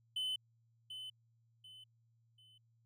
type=tone with echo; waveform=triangle; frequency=3033 Hz; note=F#7; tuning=42 cents sharp; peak=-34 dBFS; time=0.16-0.36 s; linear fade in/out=5 ms; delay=740 ms; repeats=3; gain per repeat=-9 dB; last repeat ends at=2.58 s; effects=added 115 Hz sine -70 dBFS peak until 2.85 s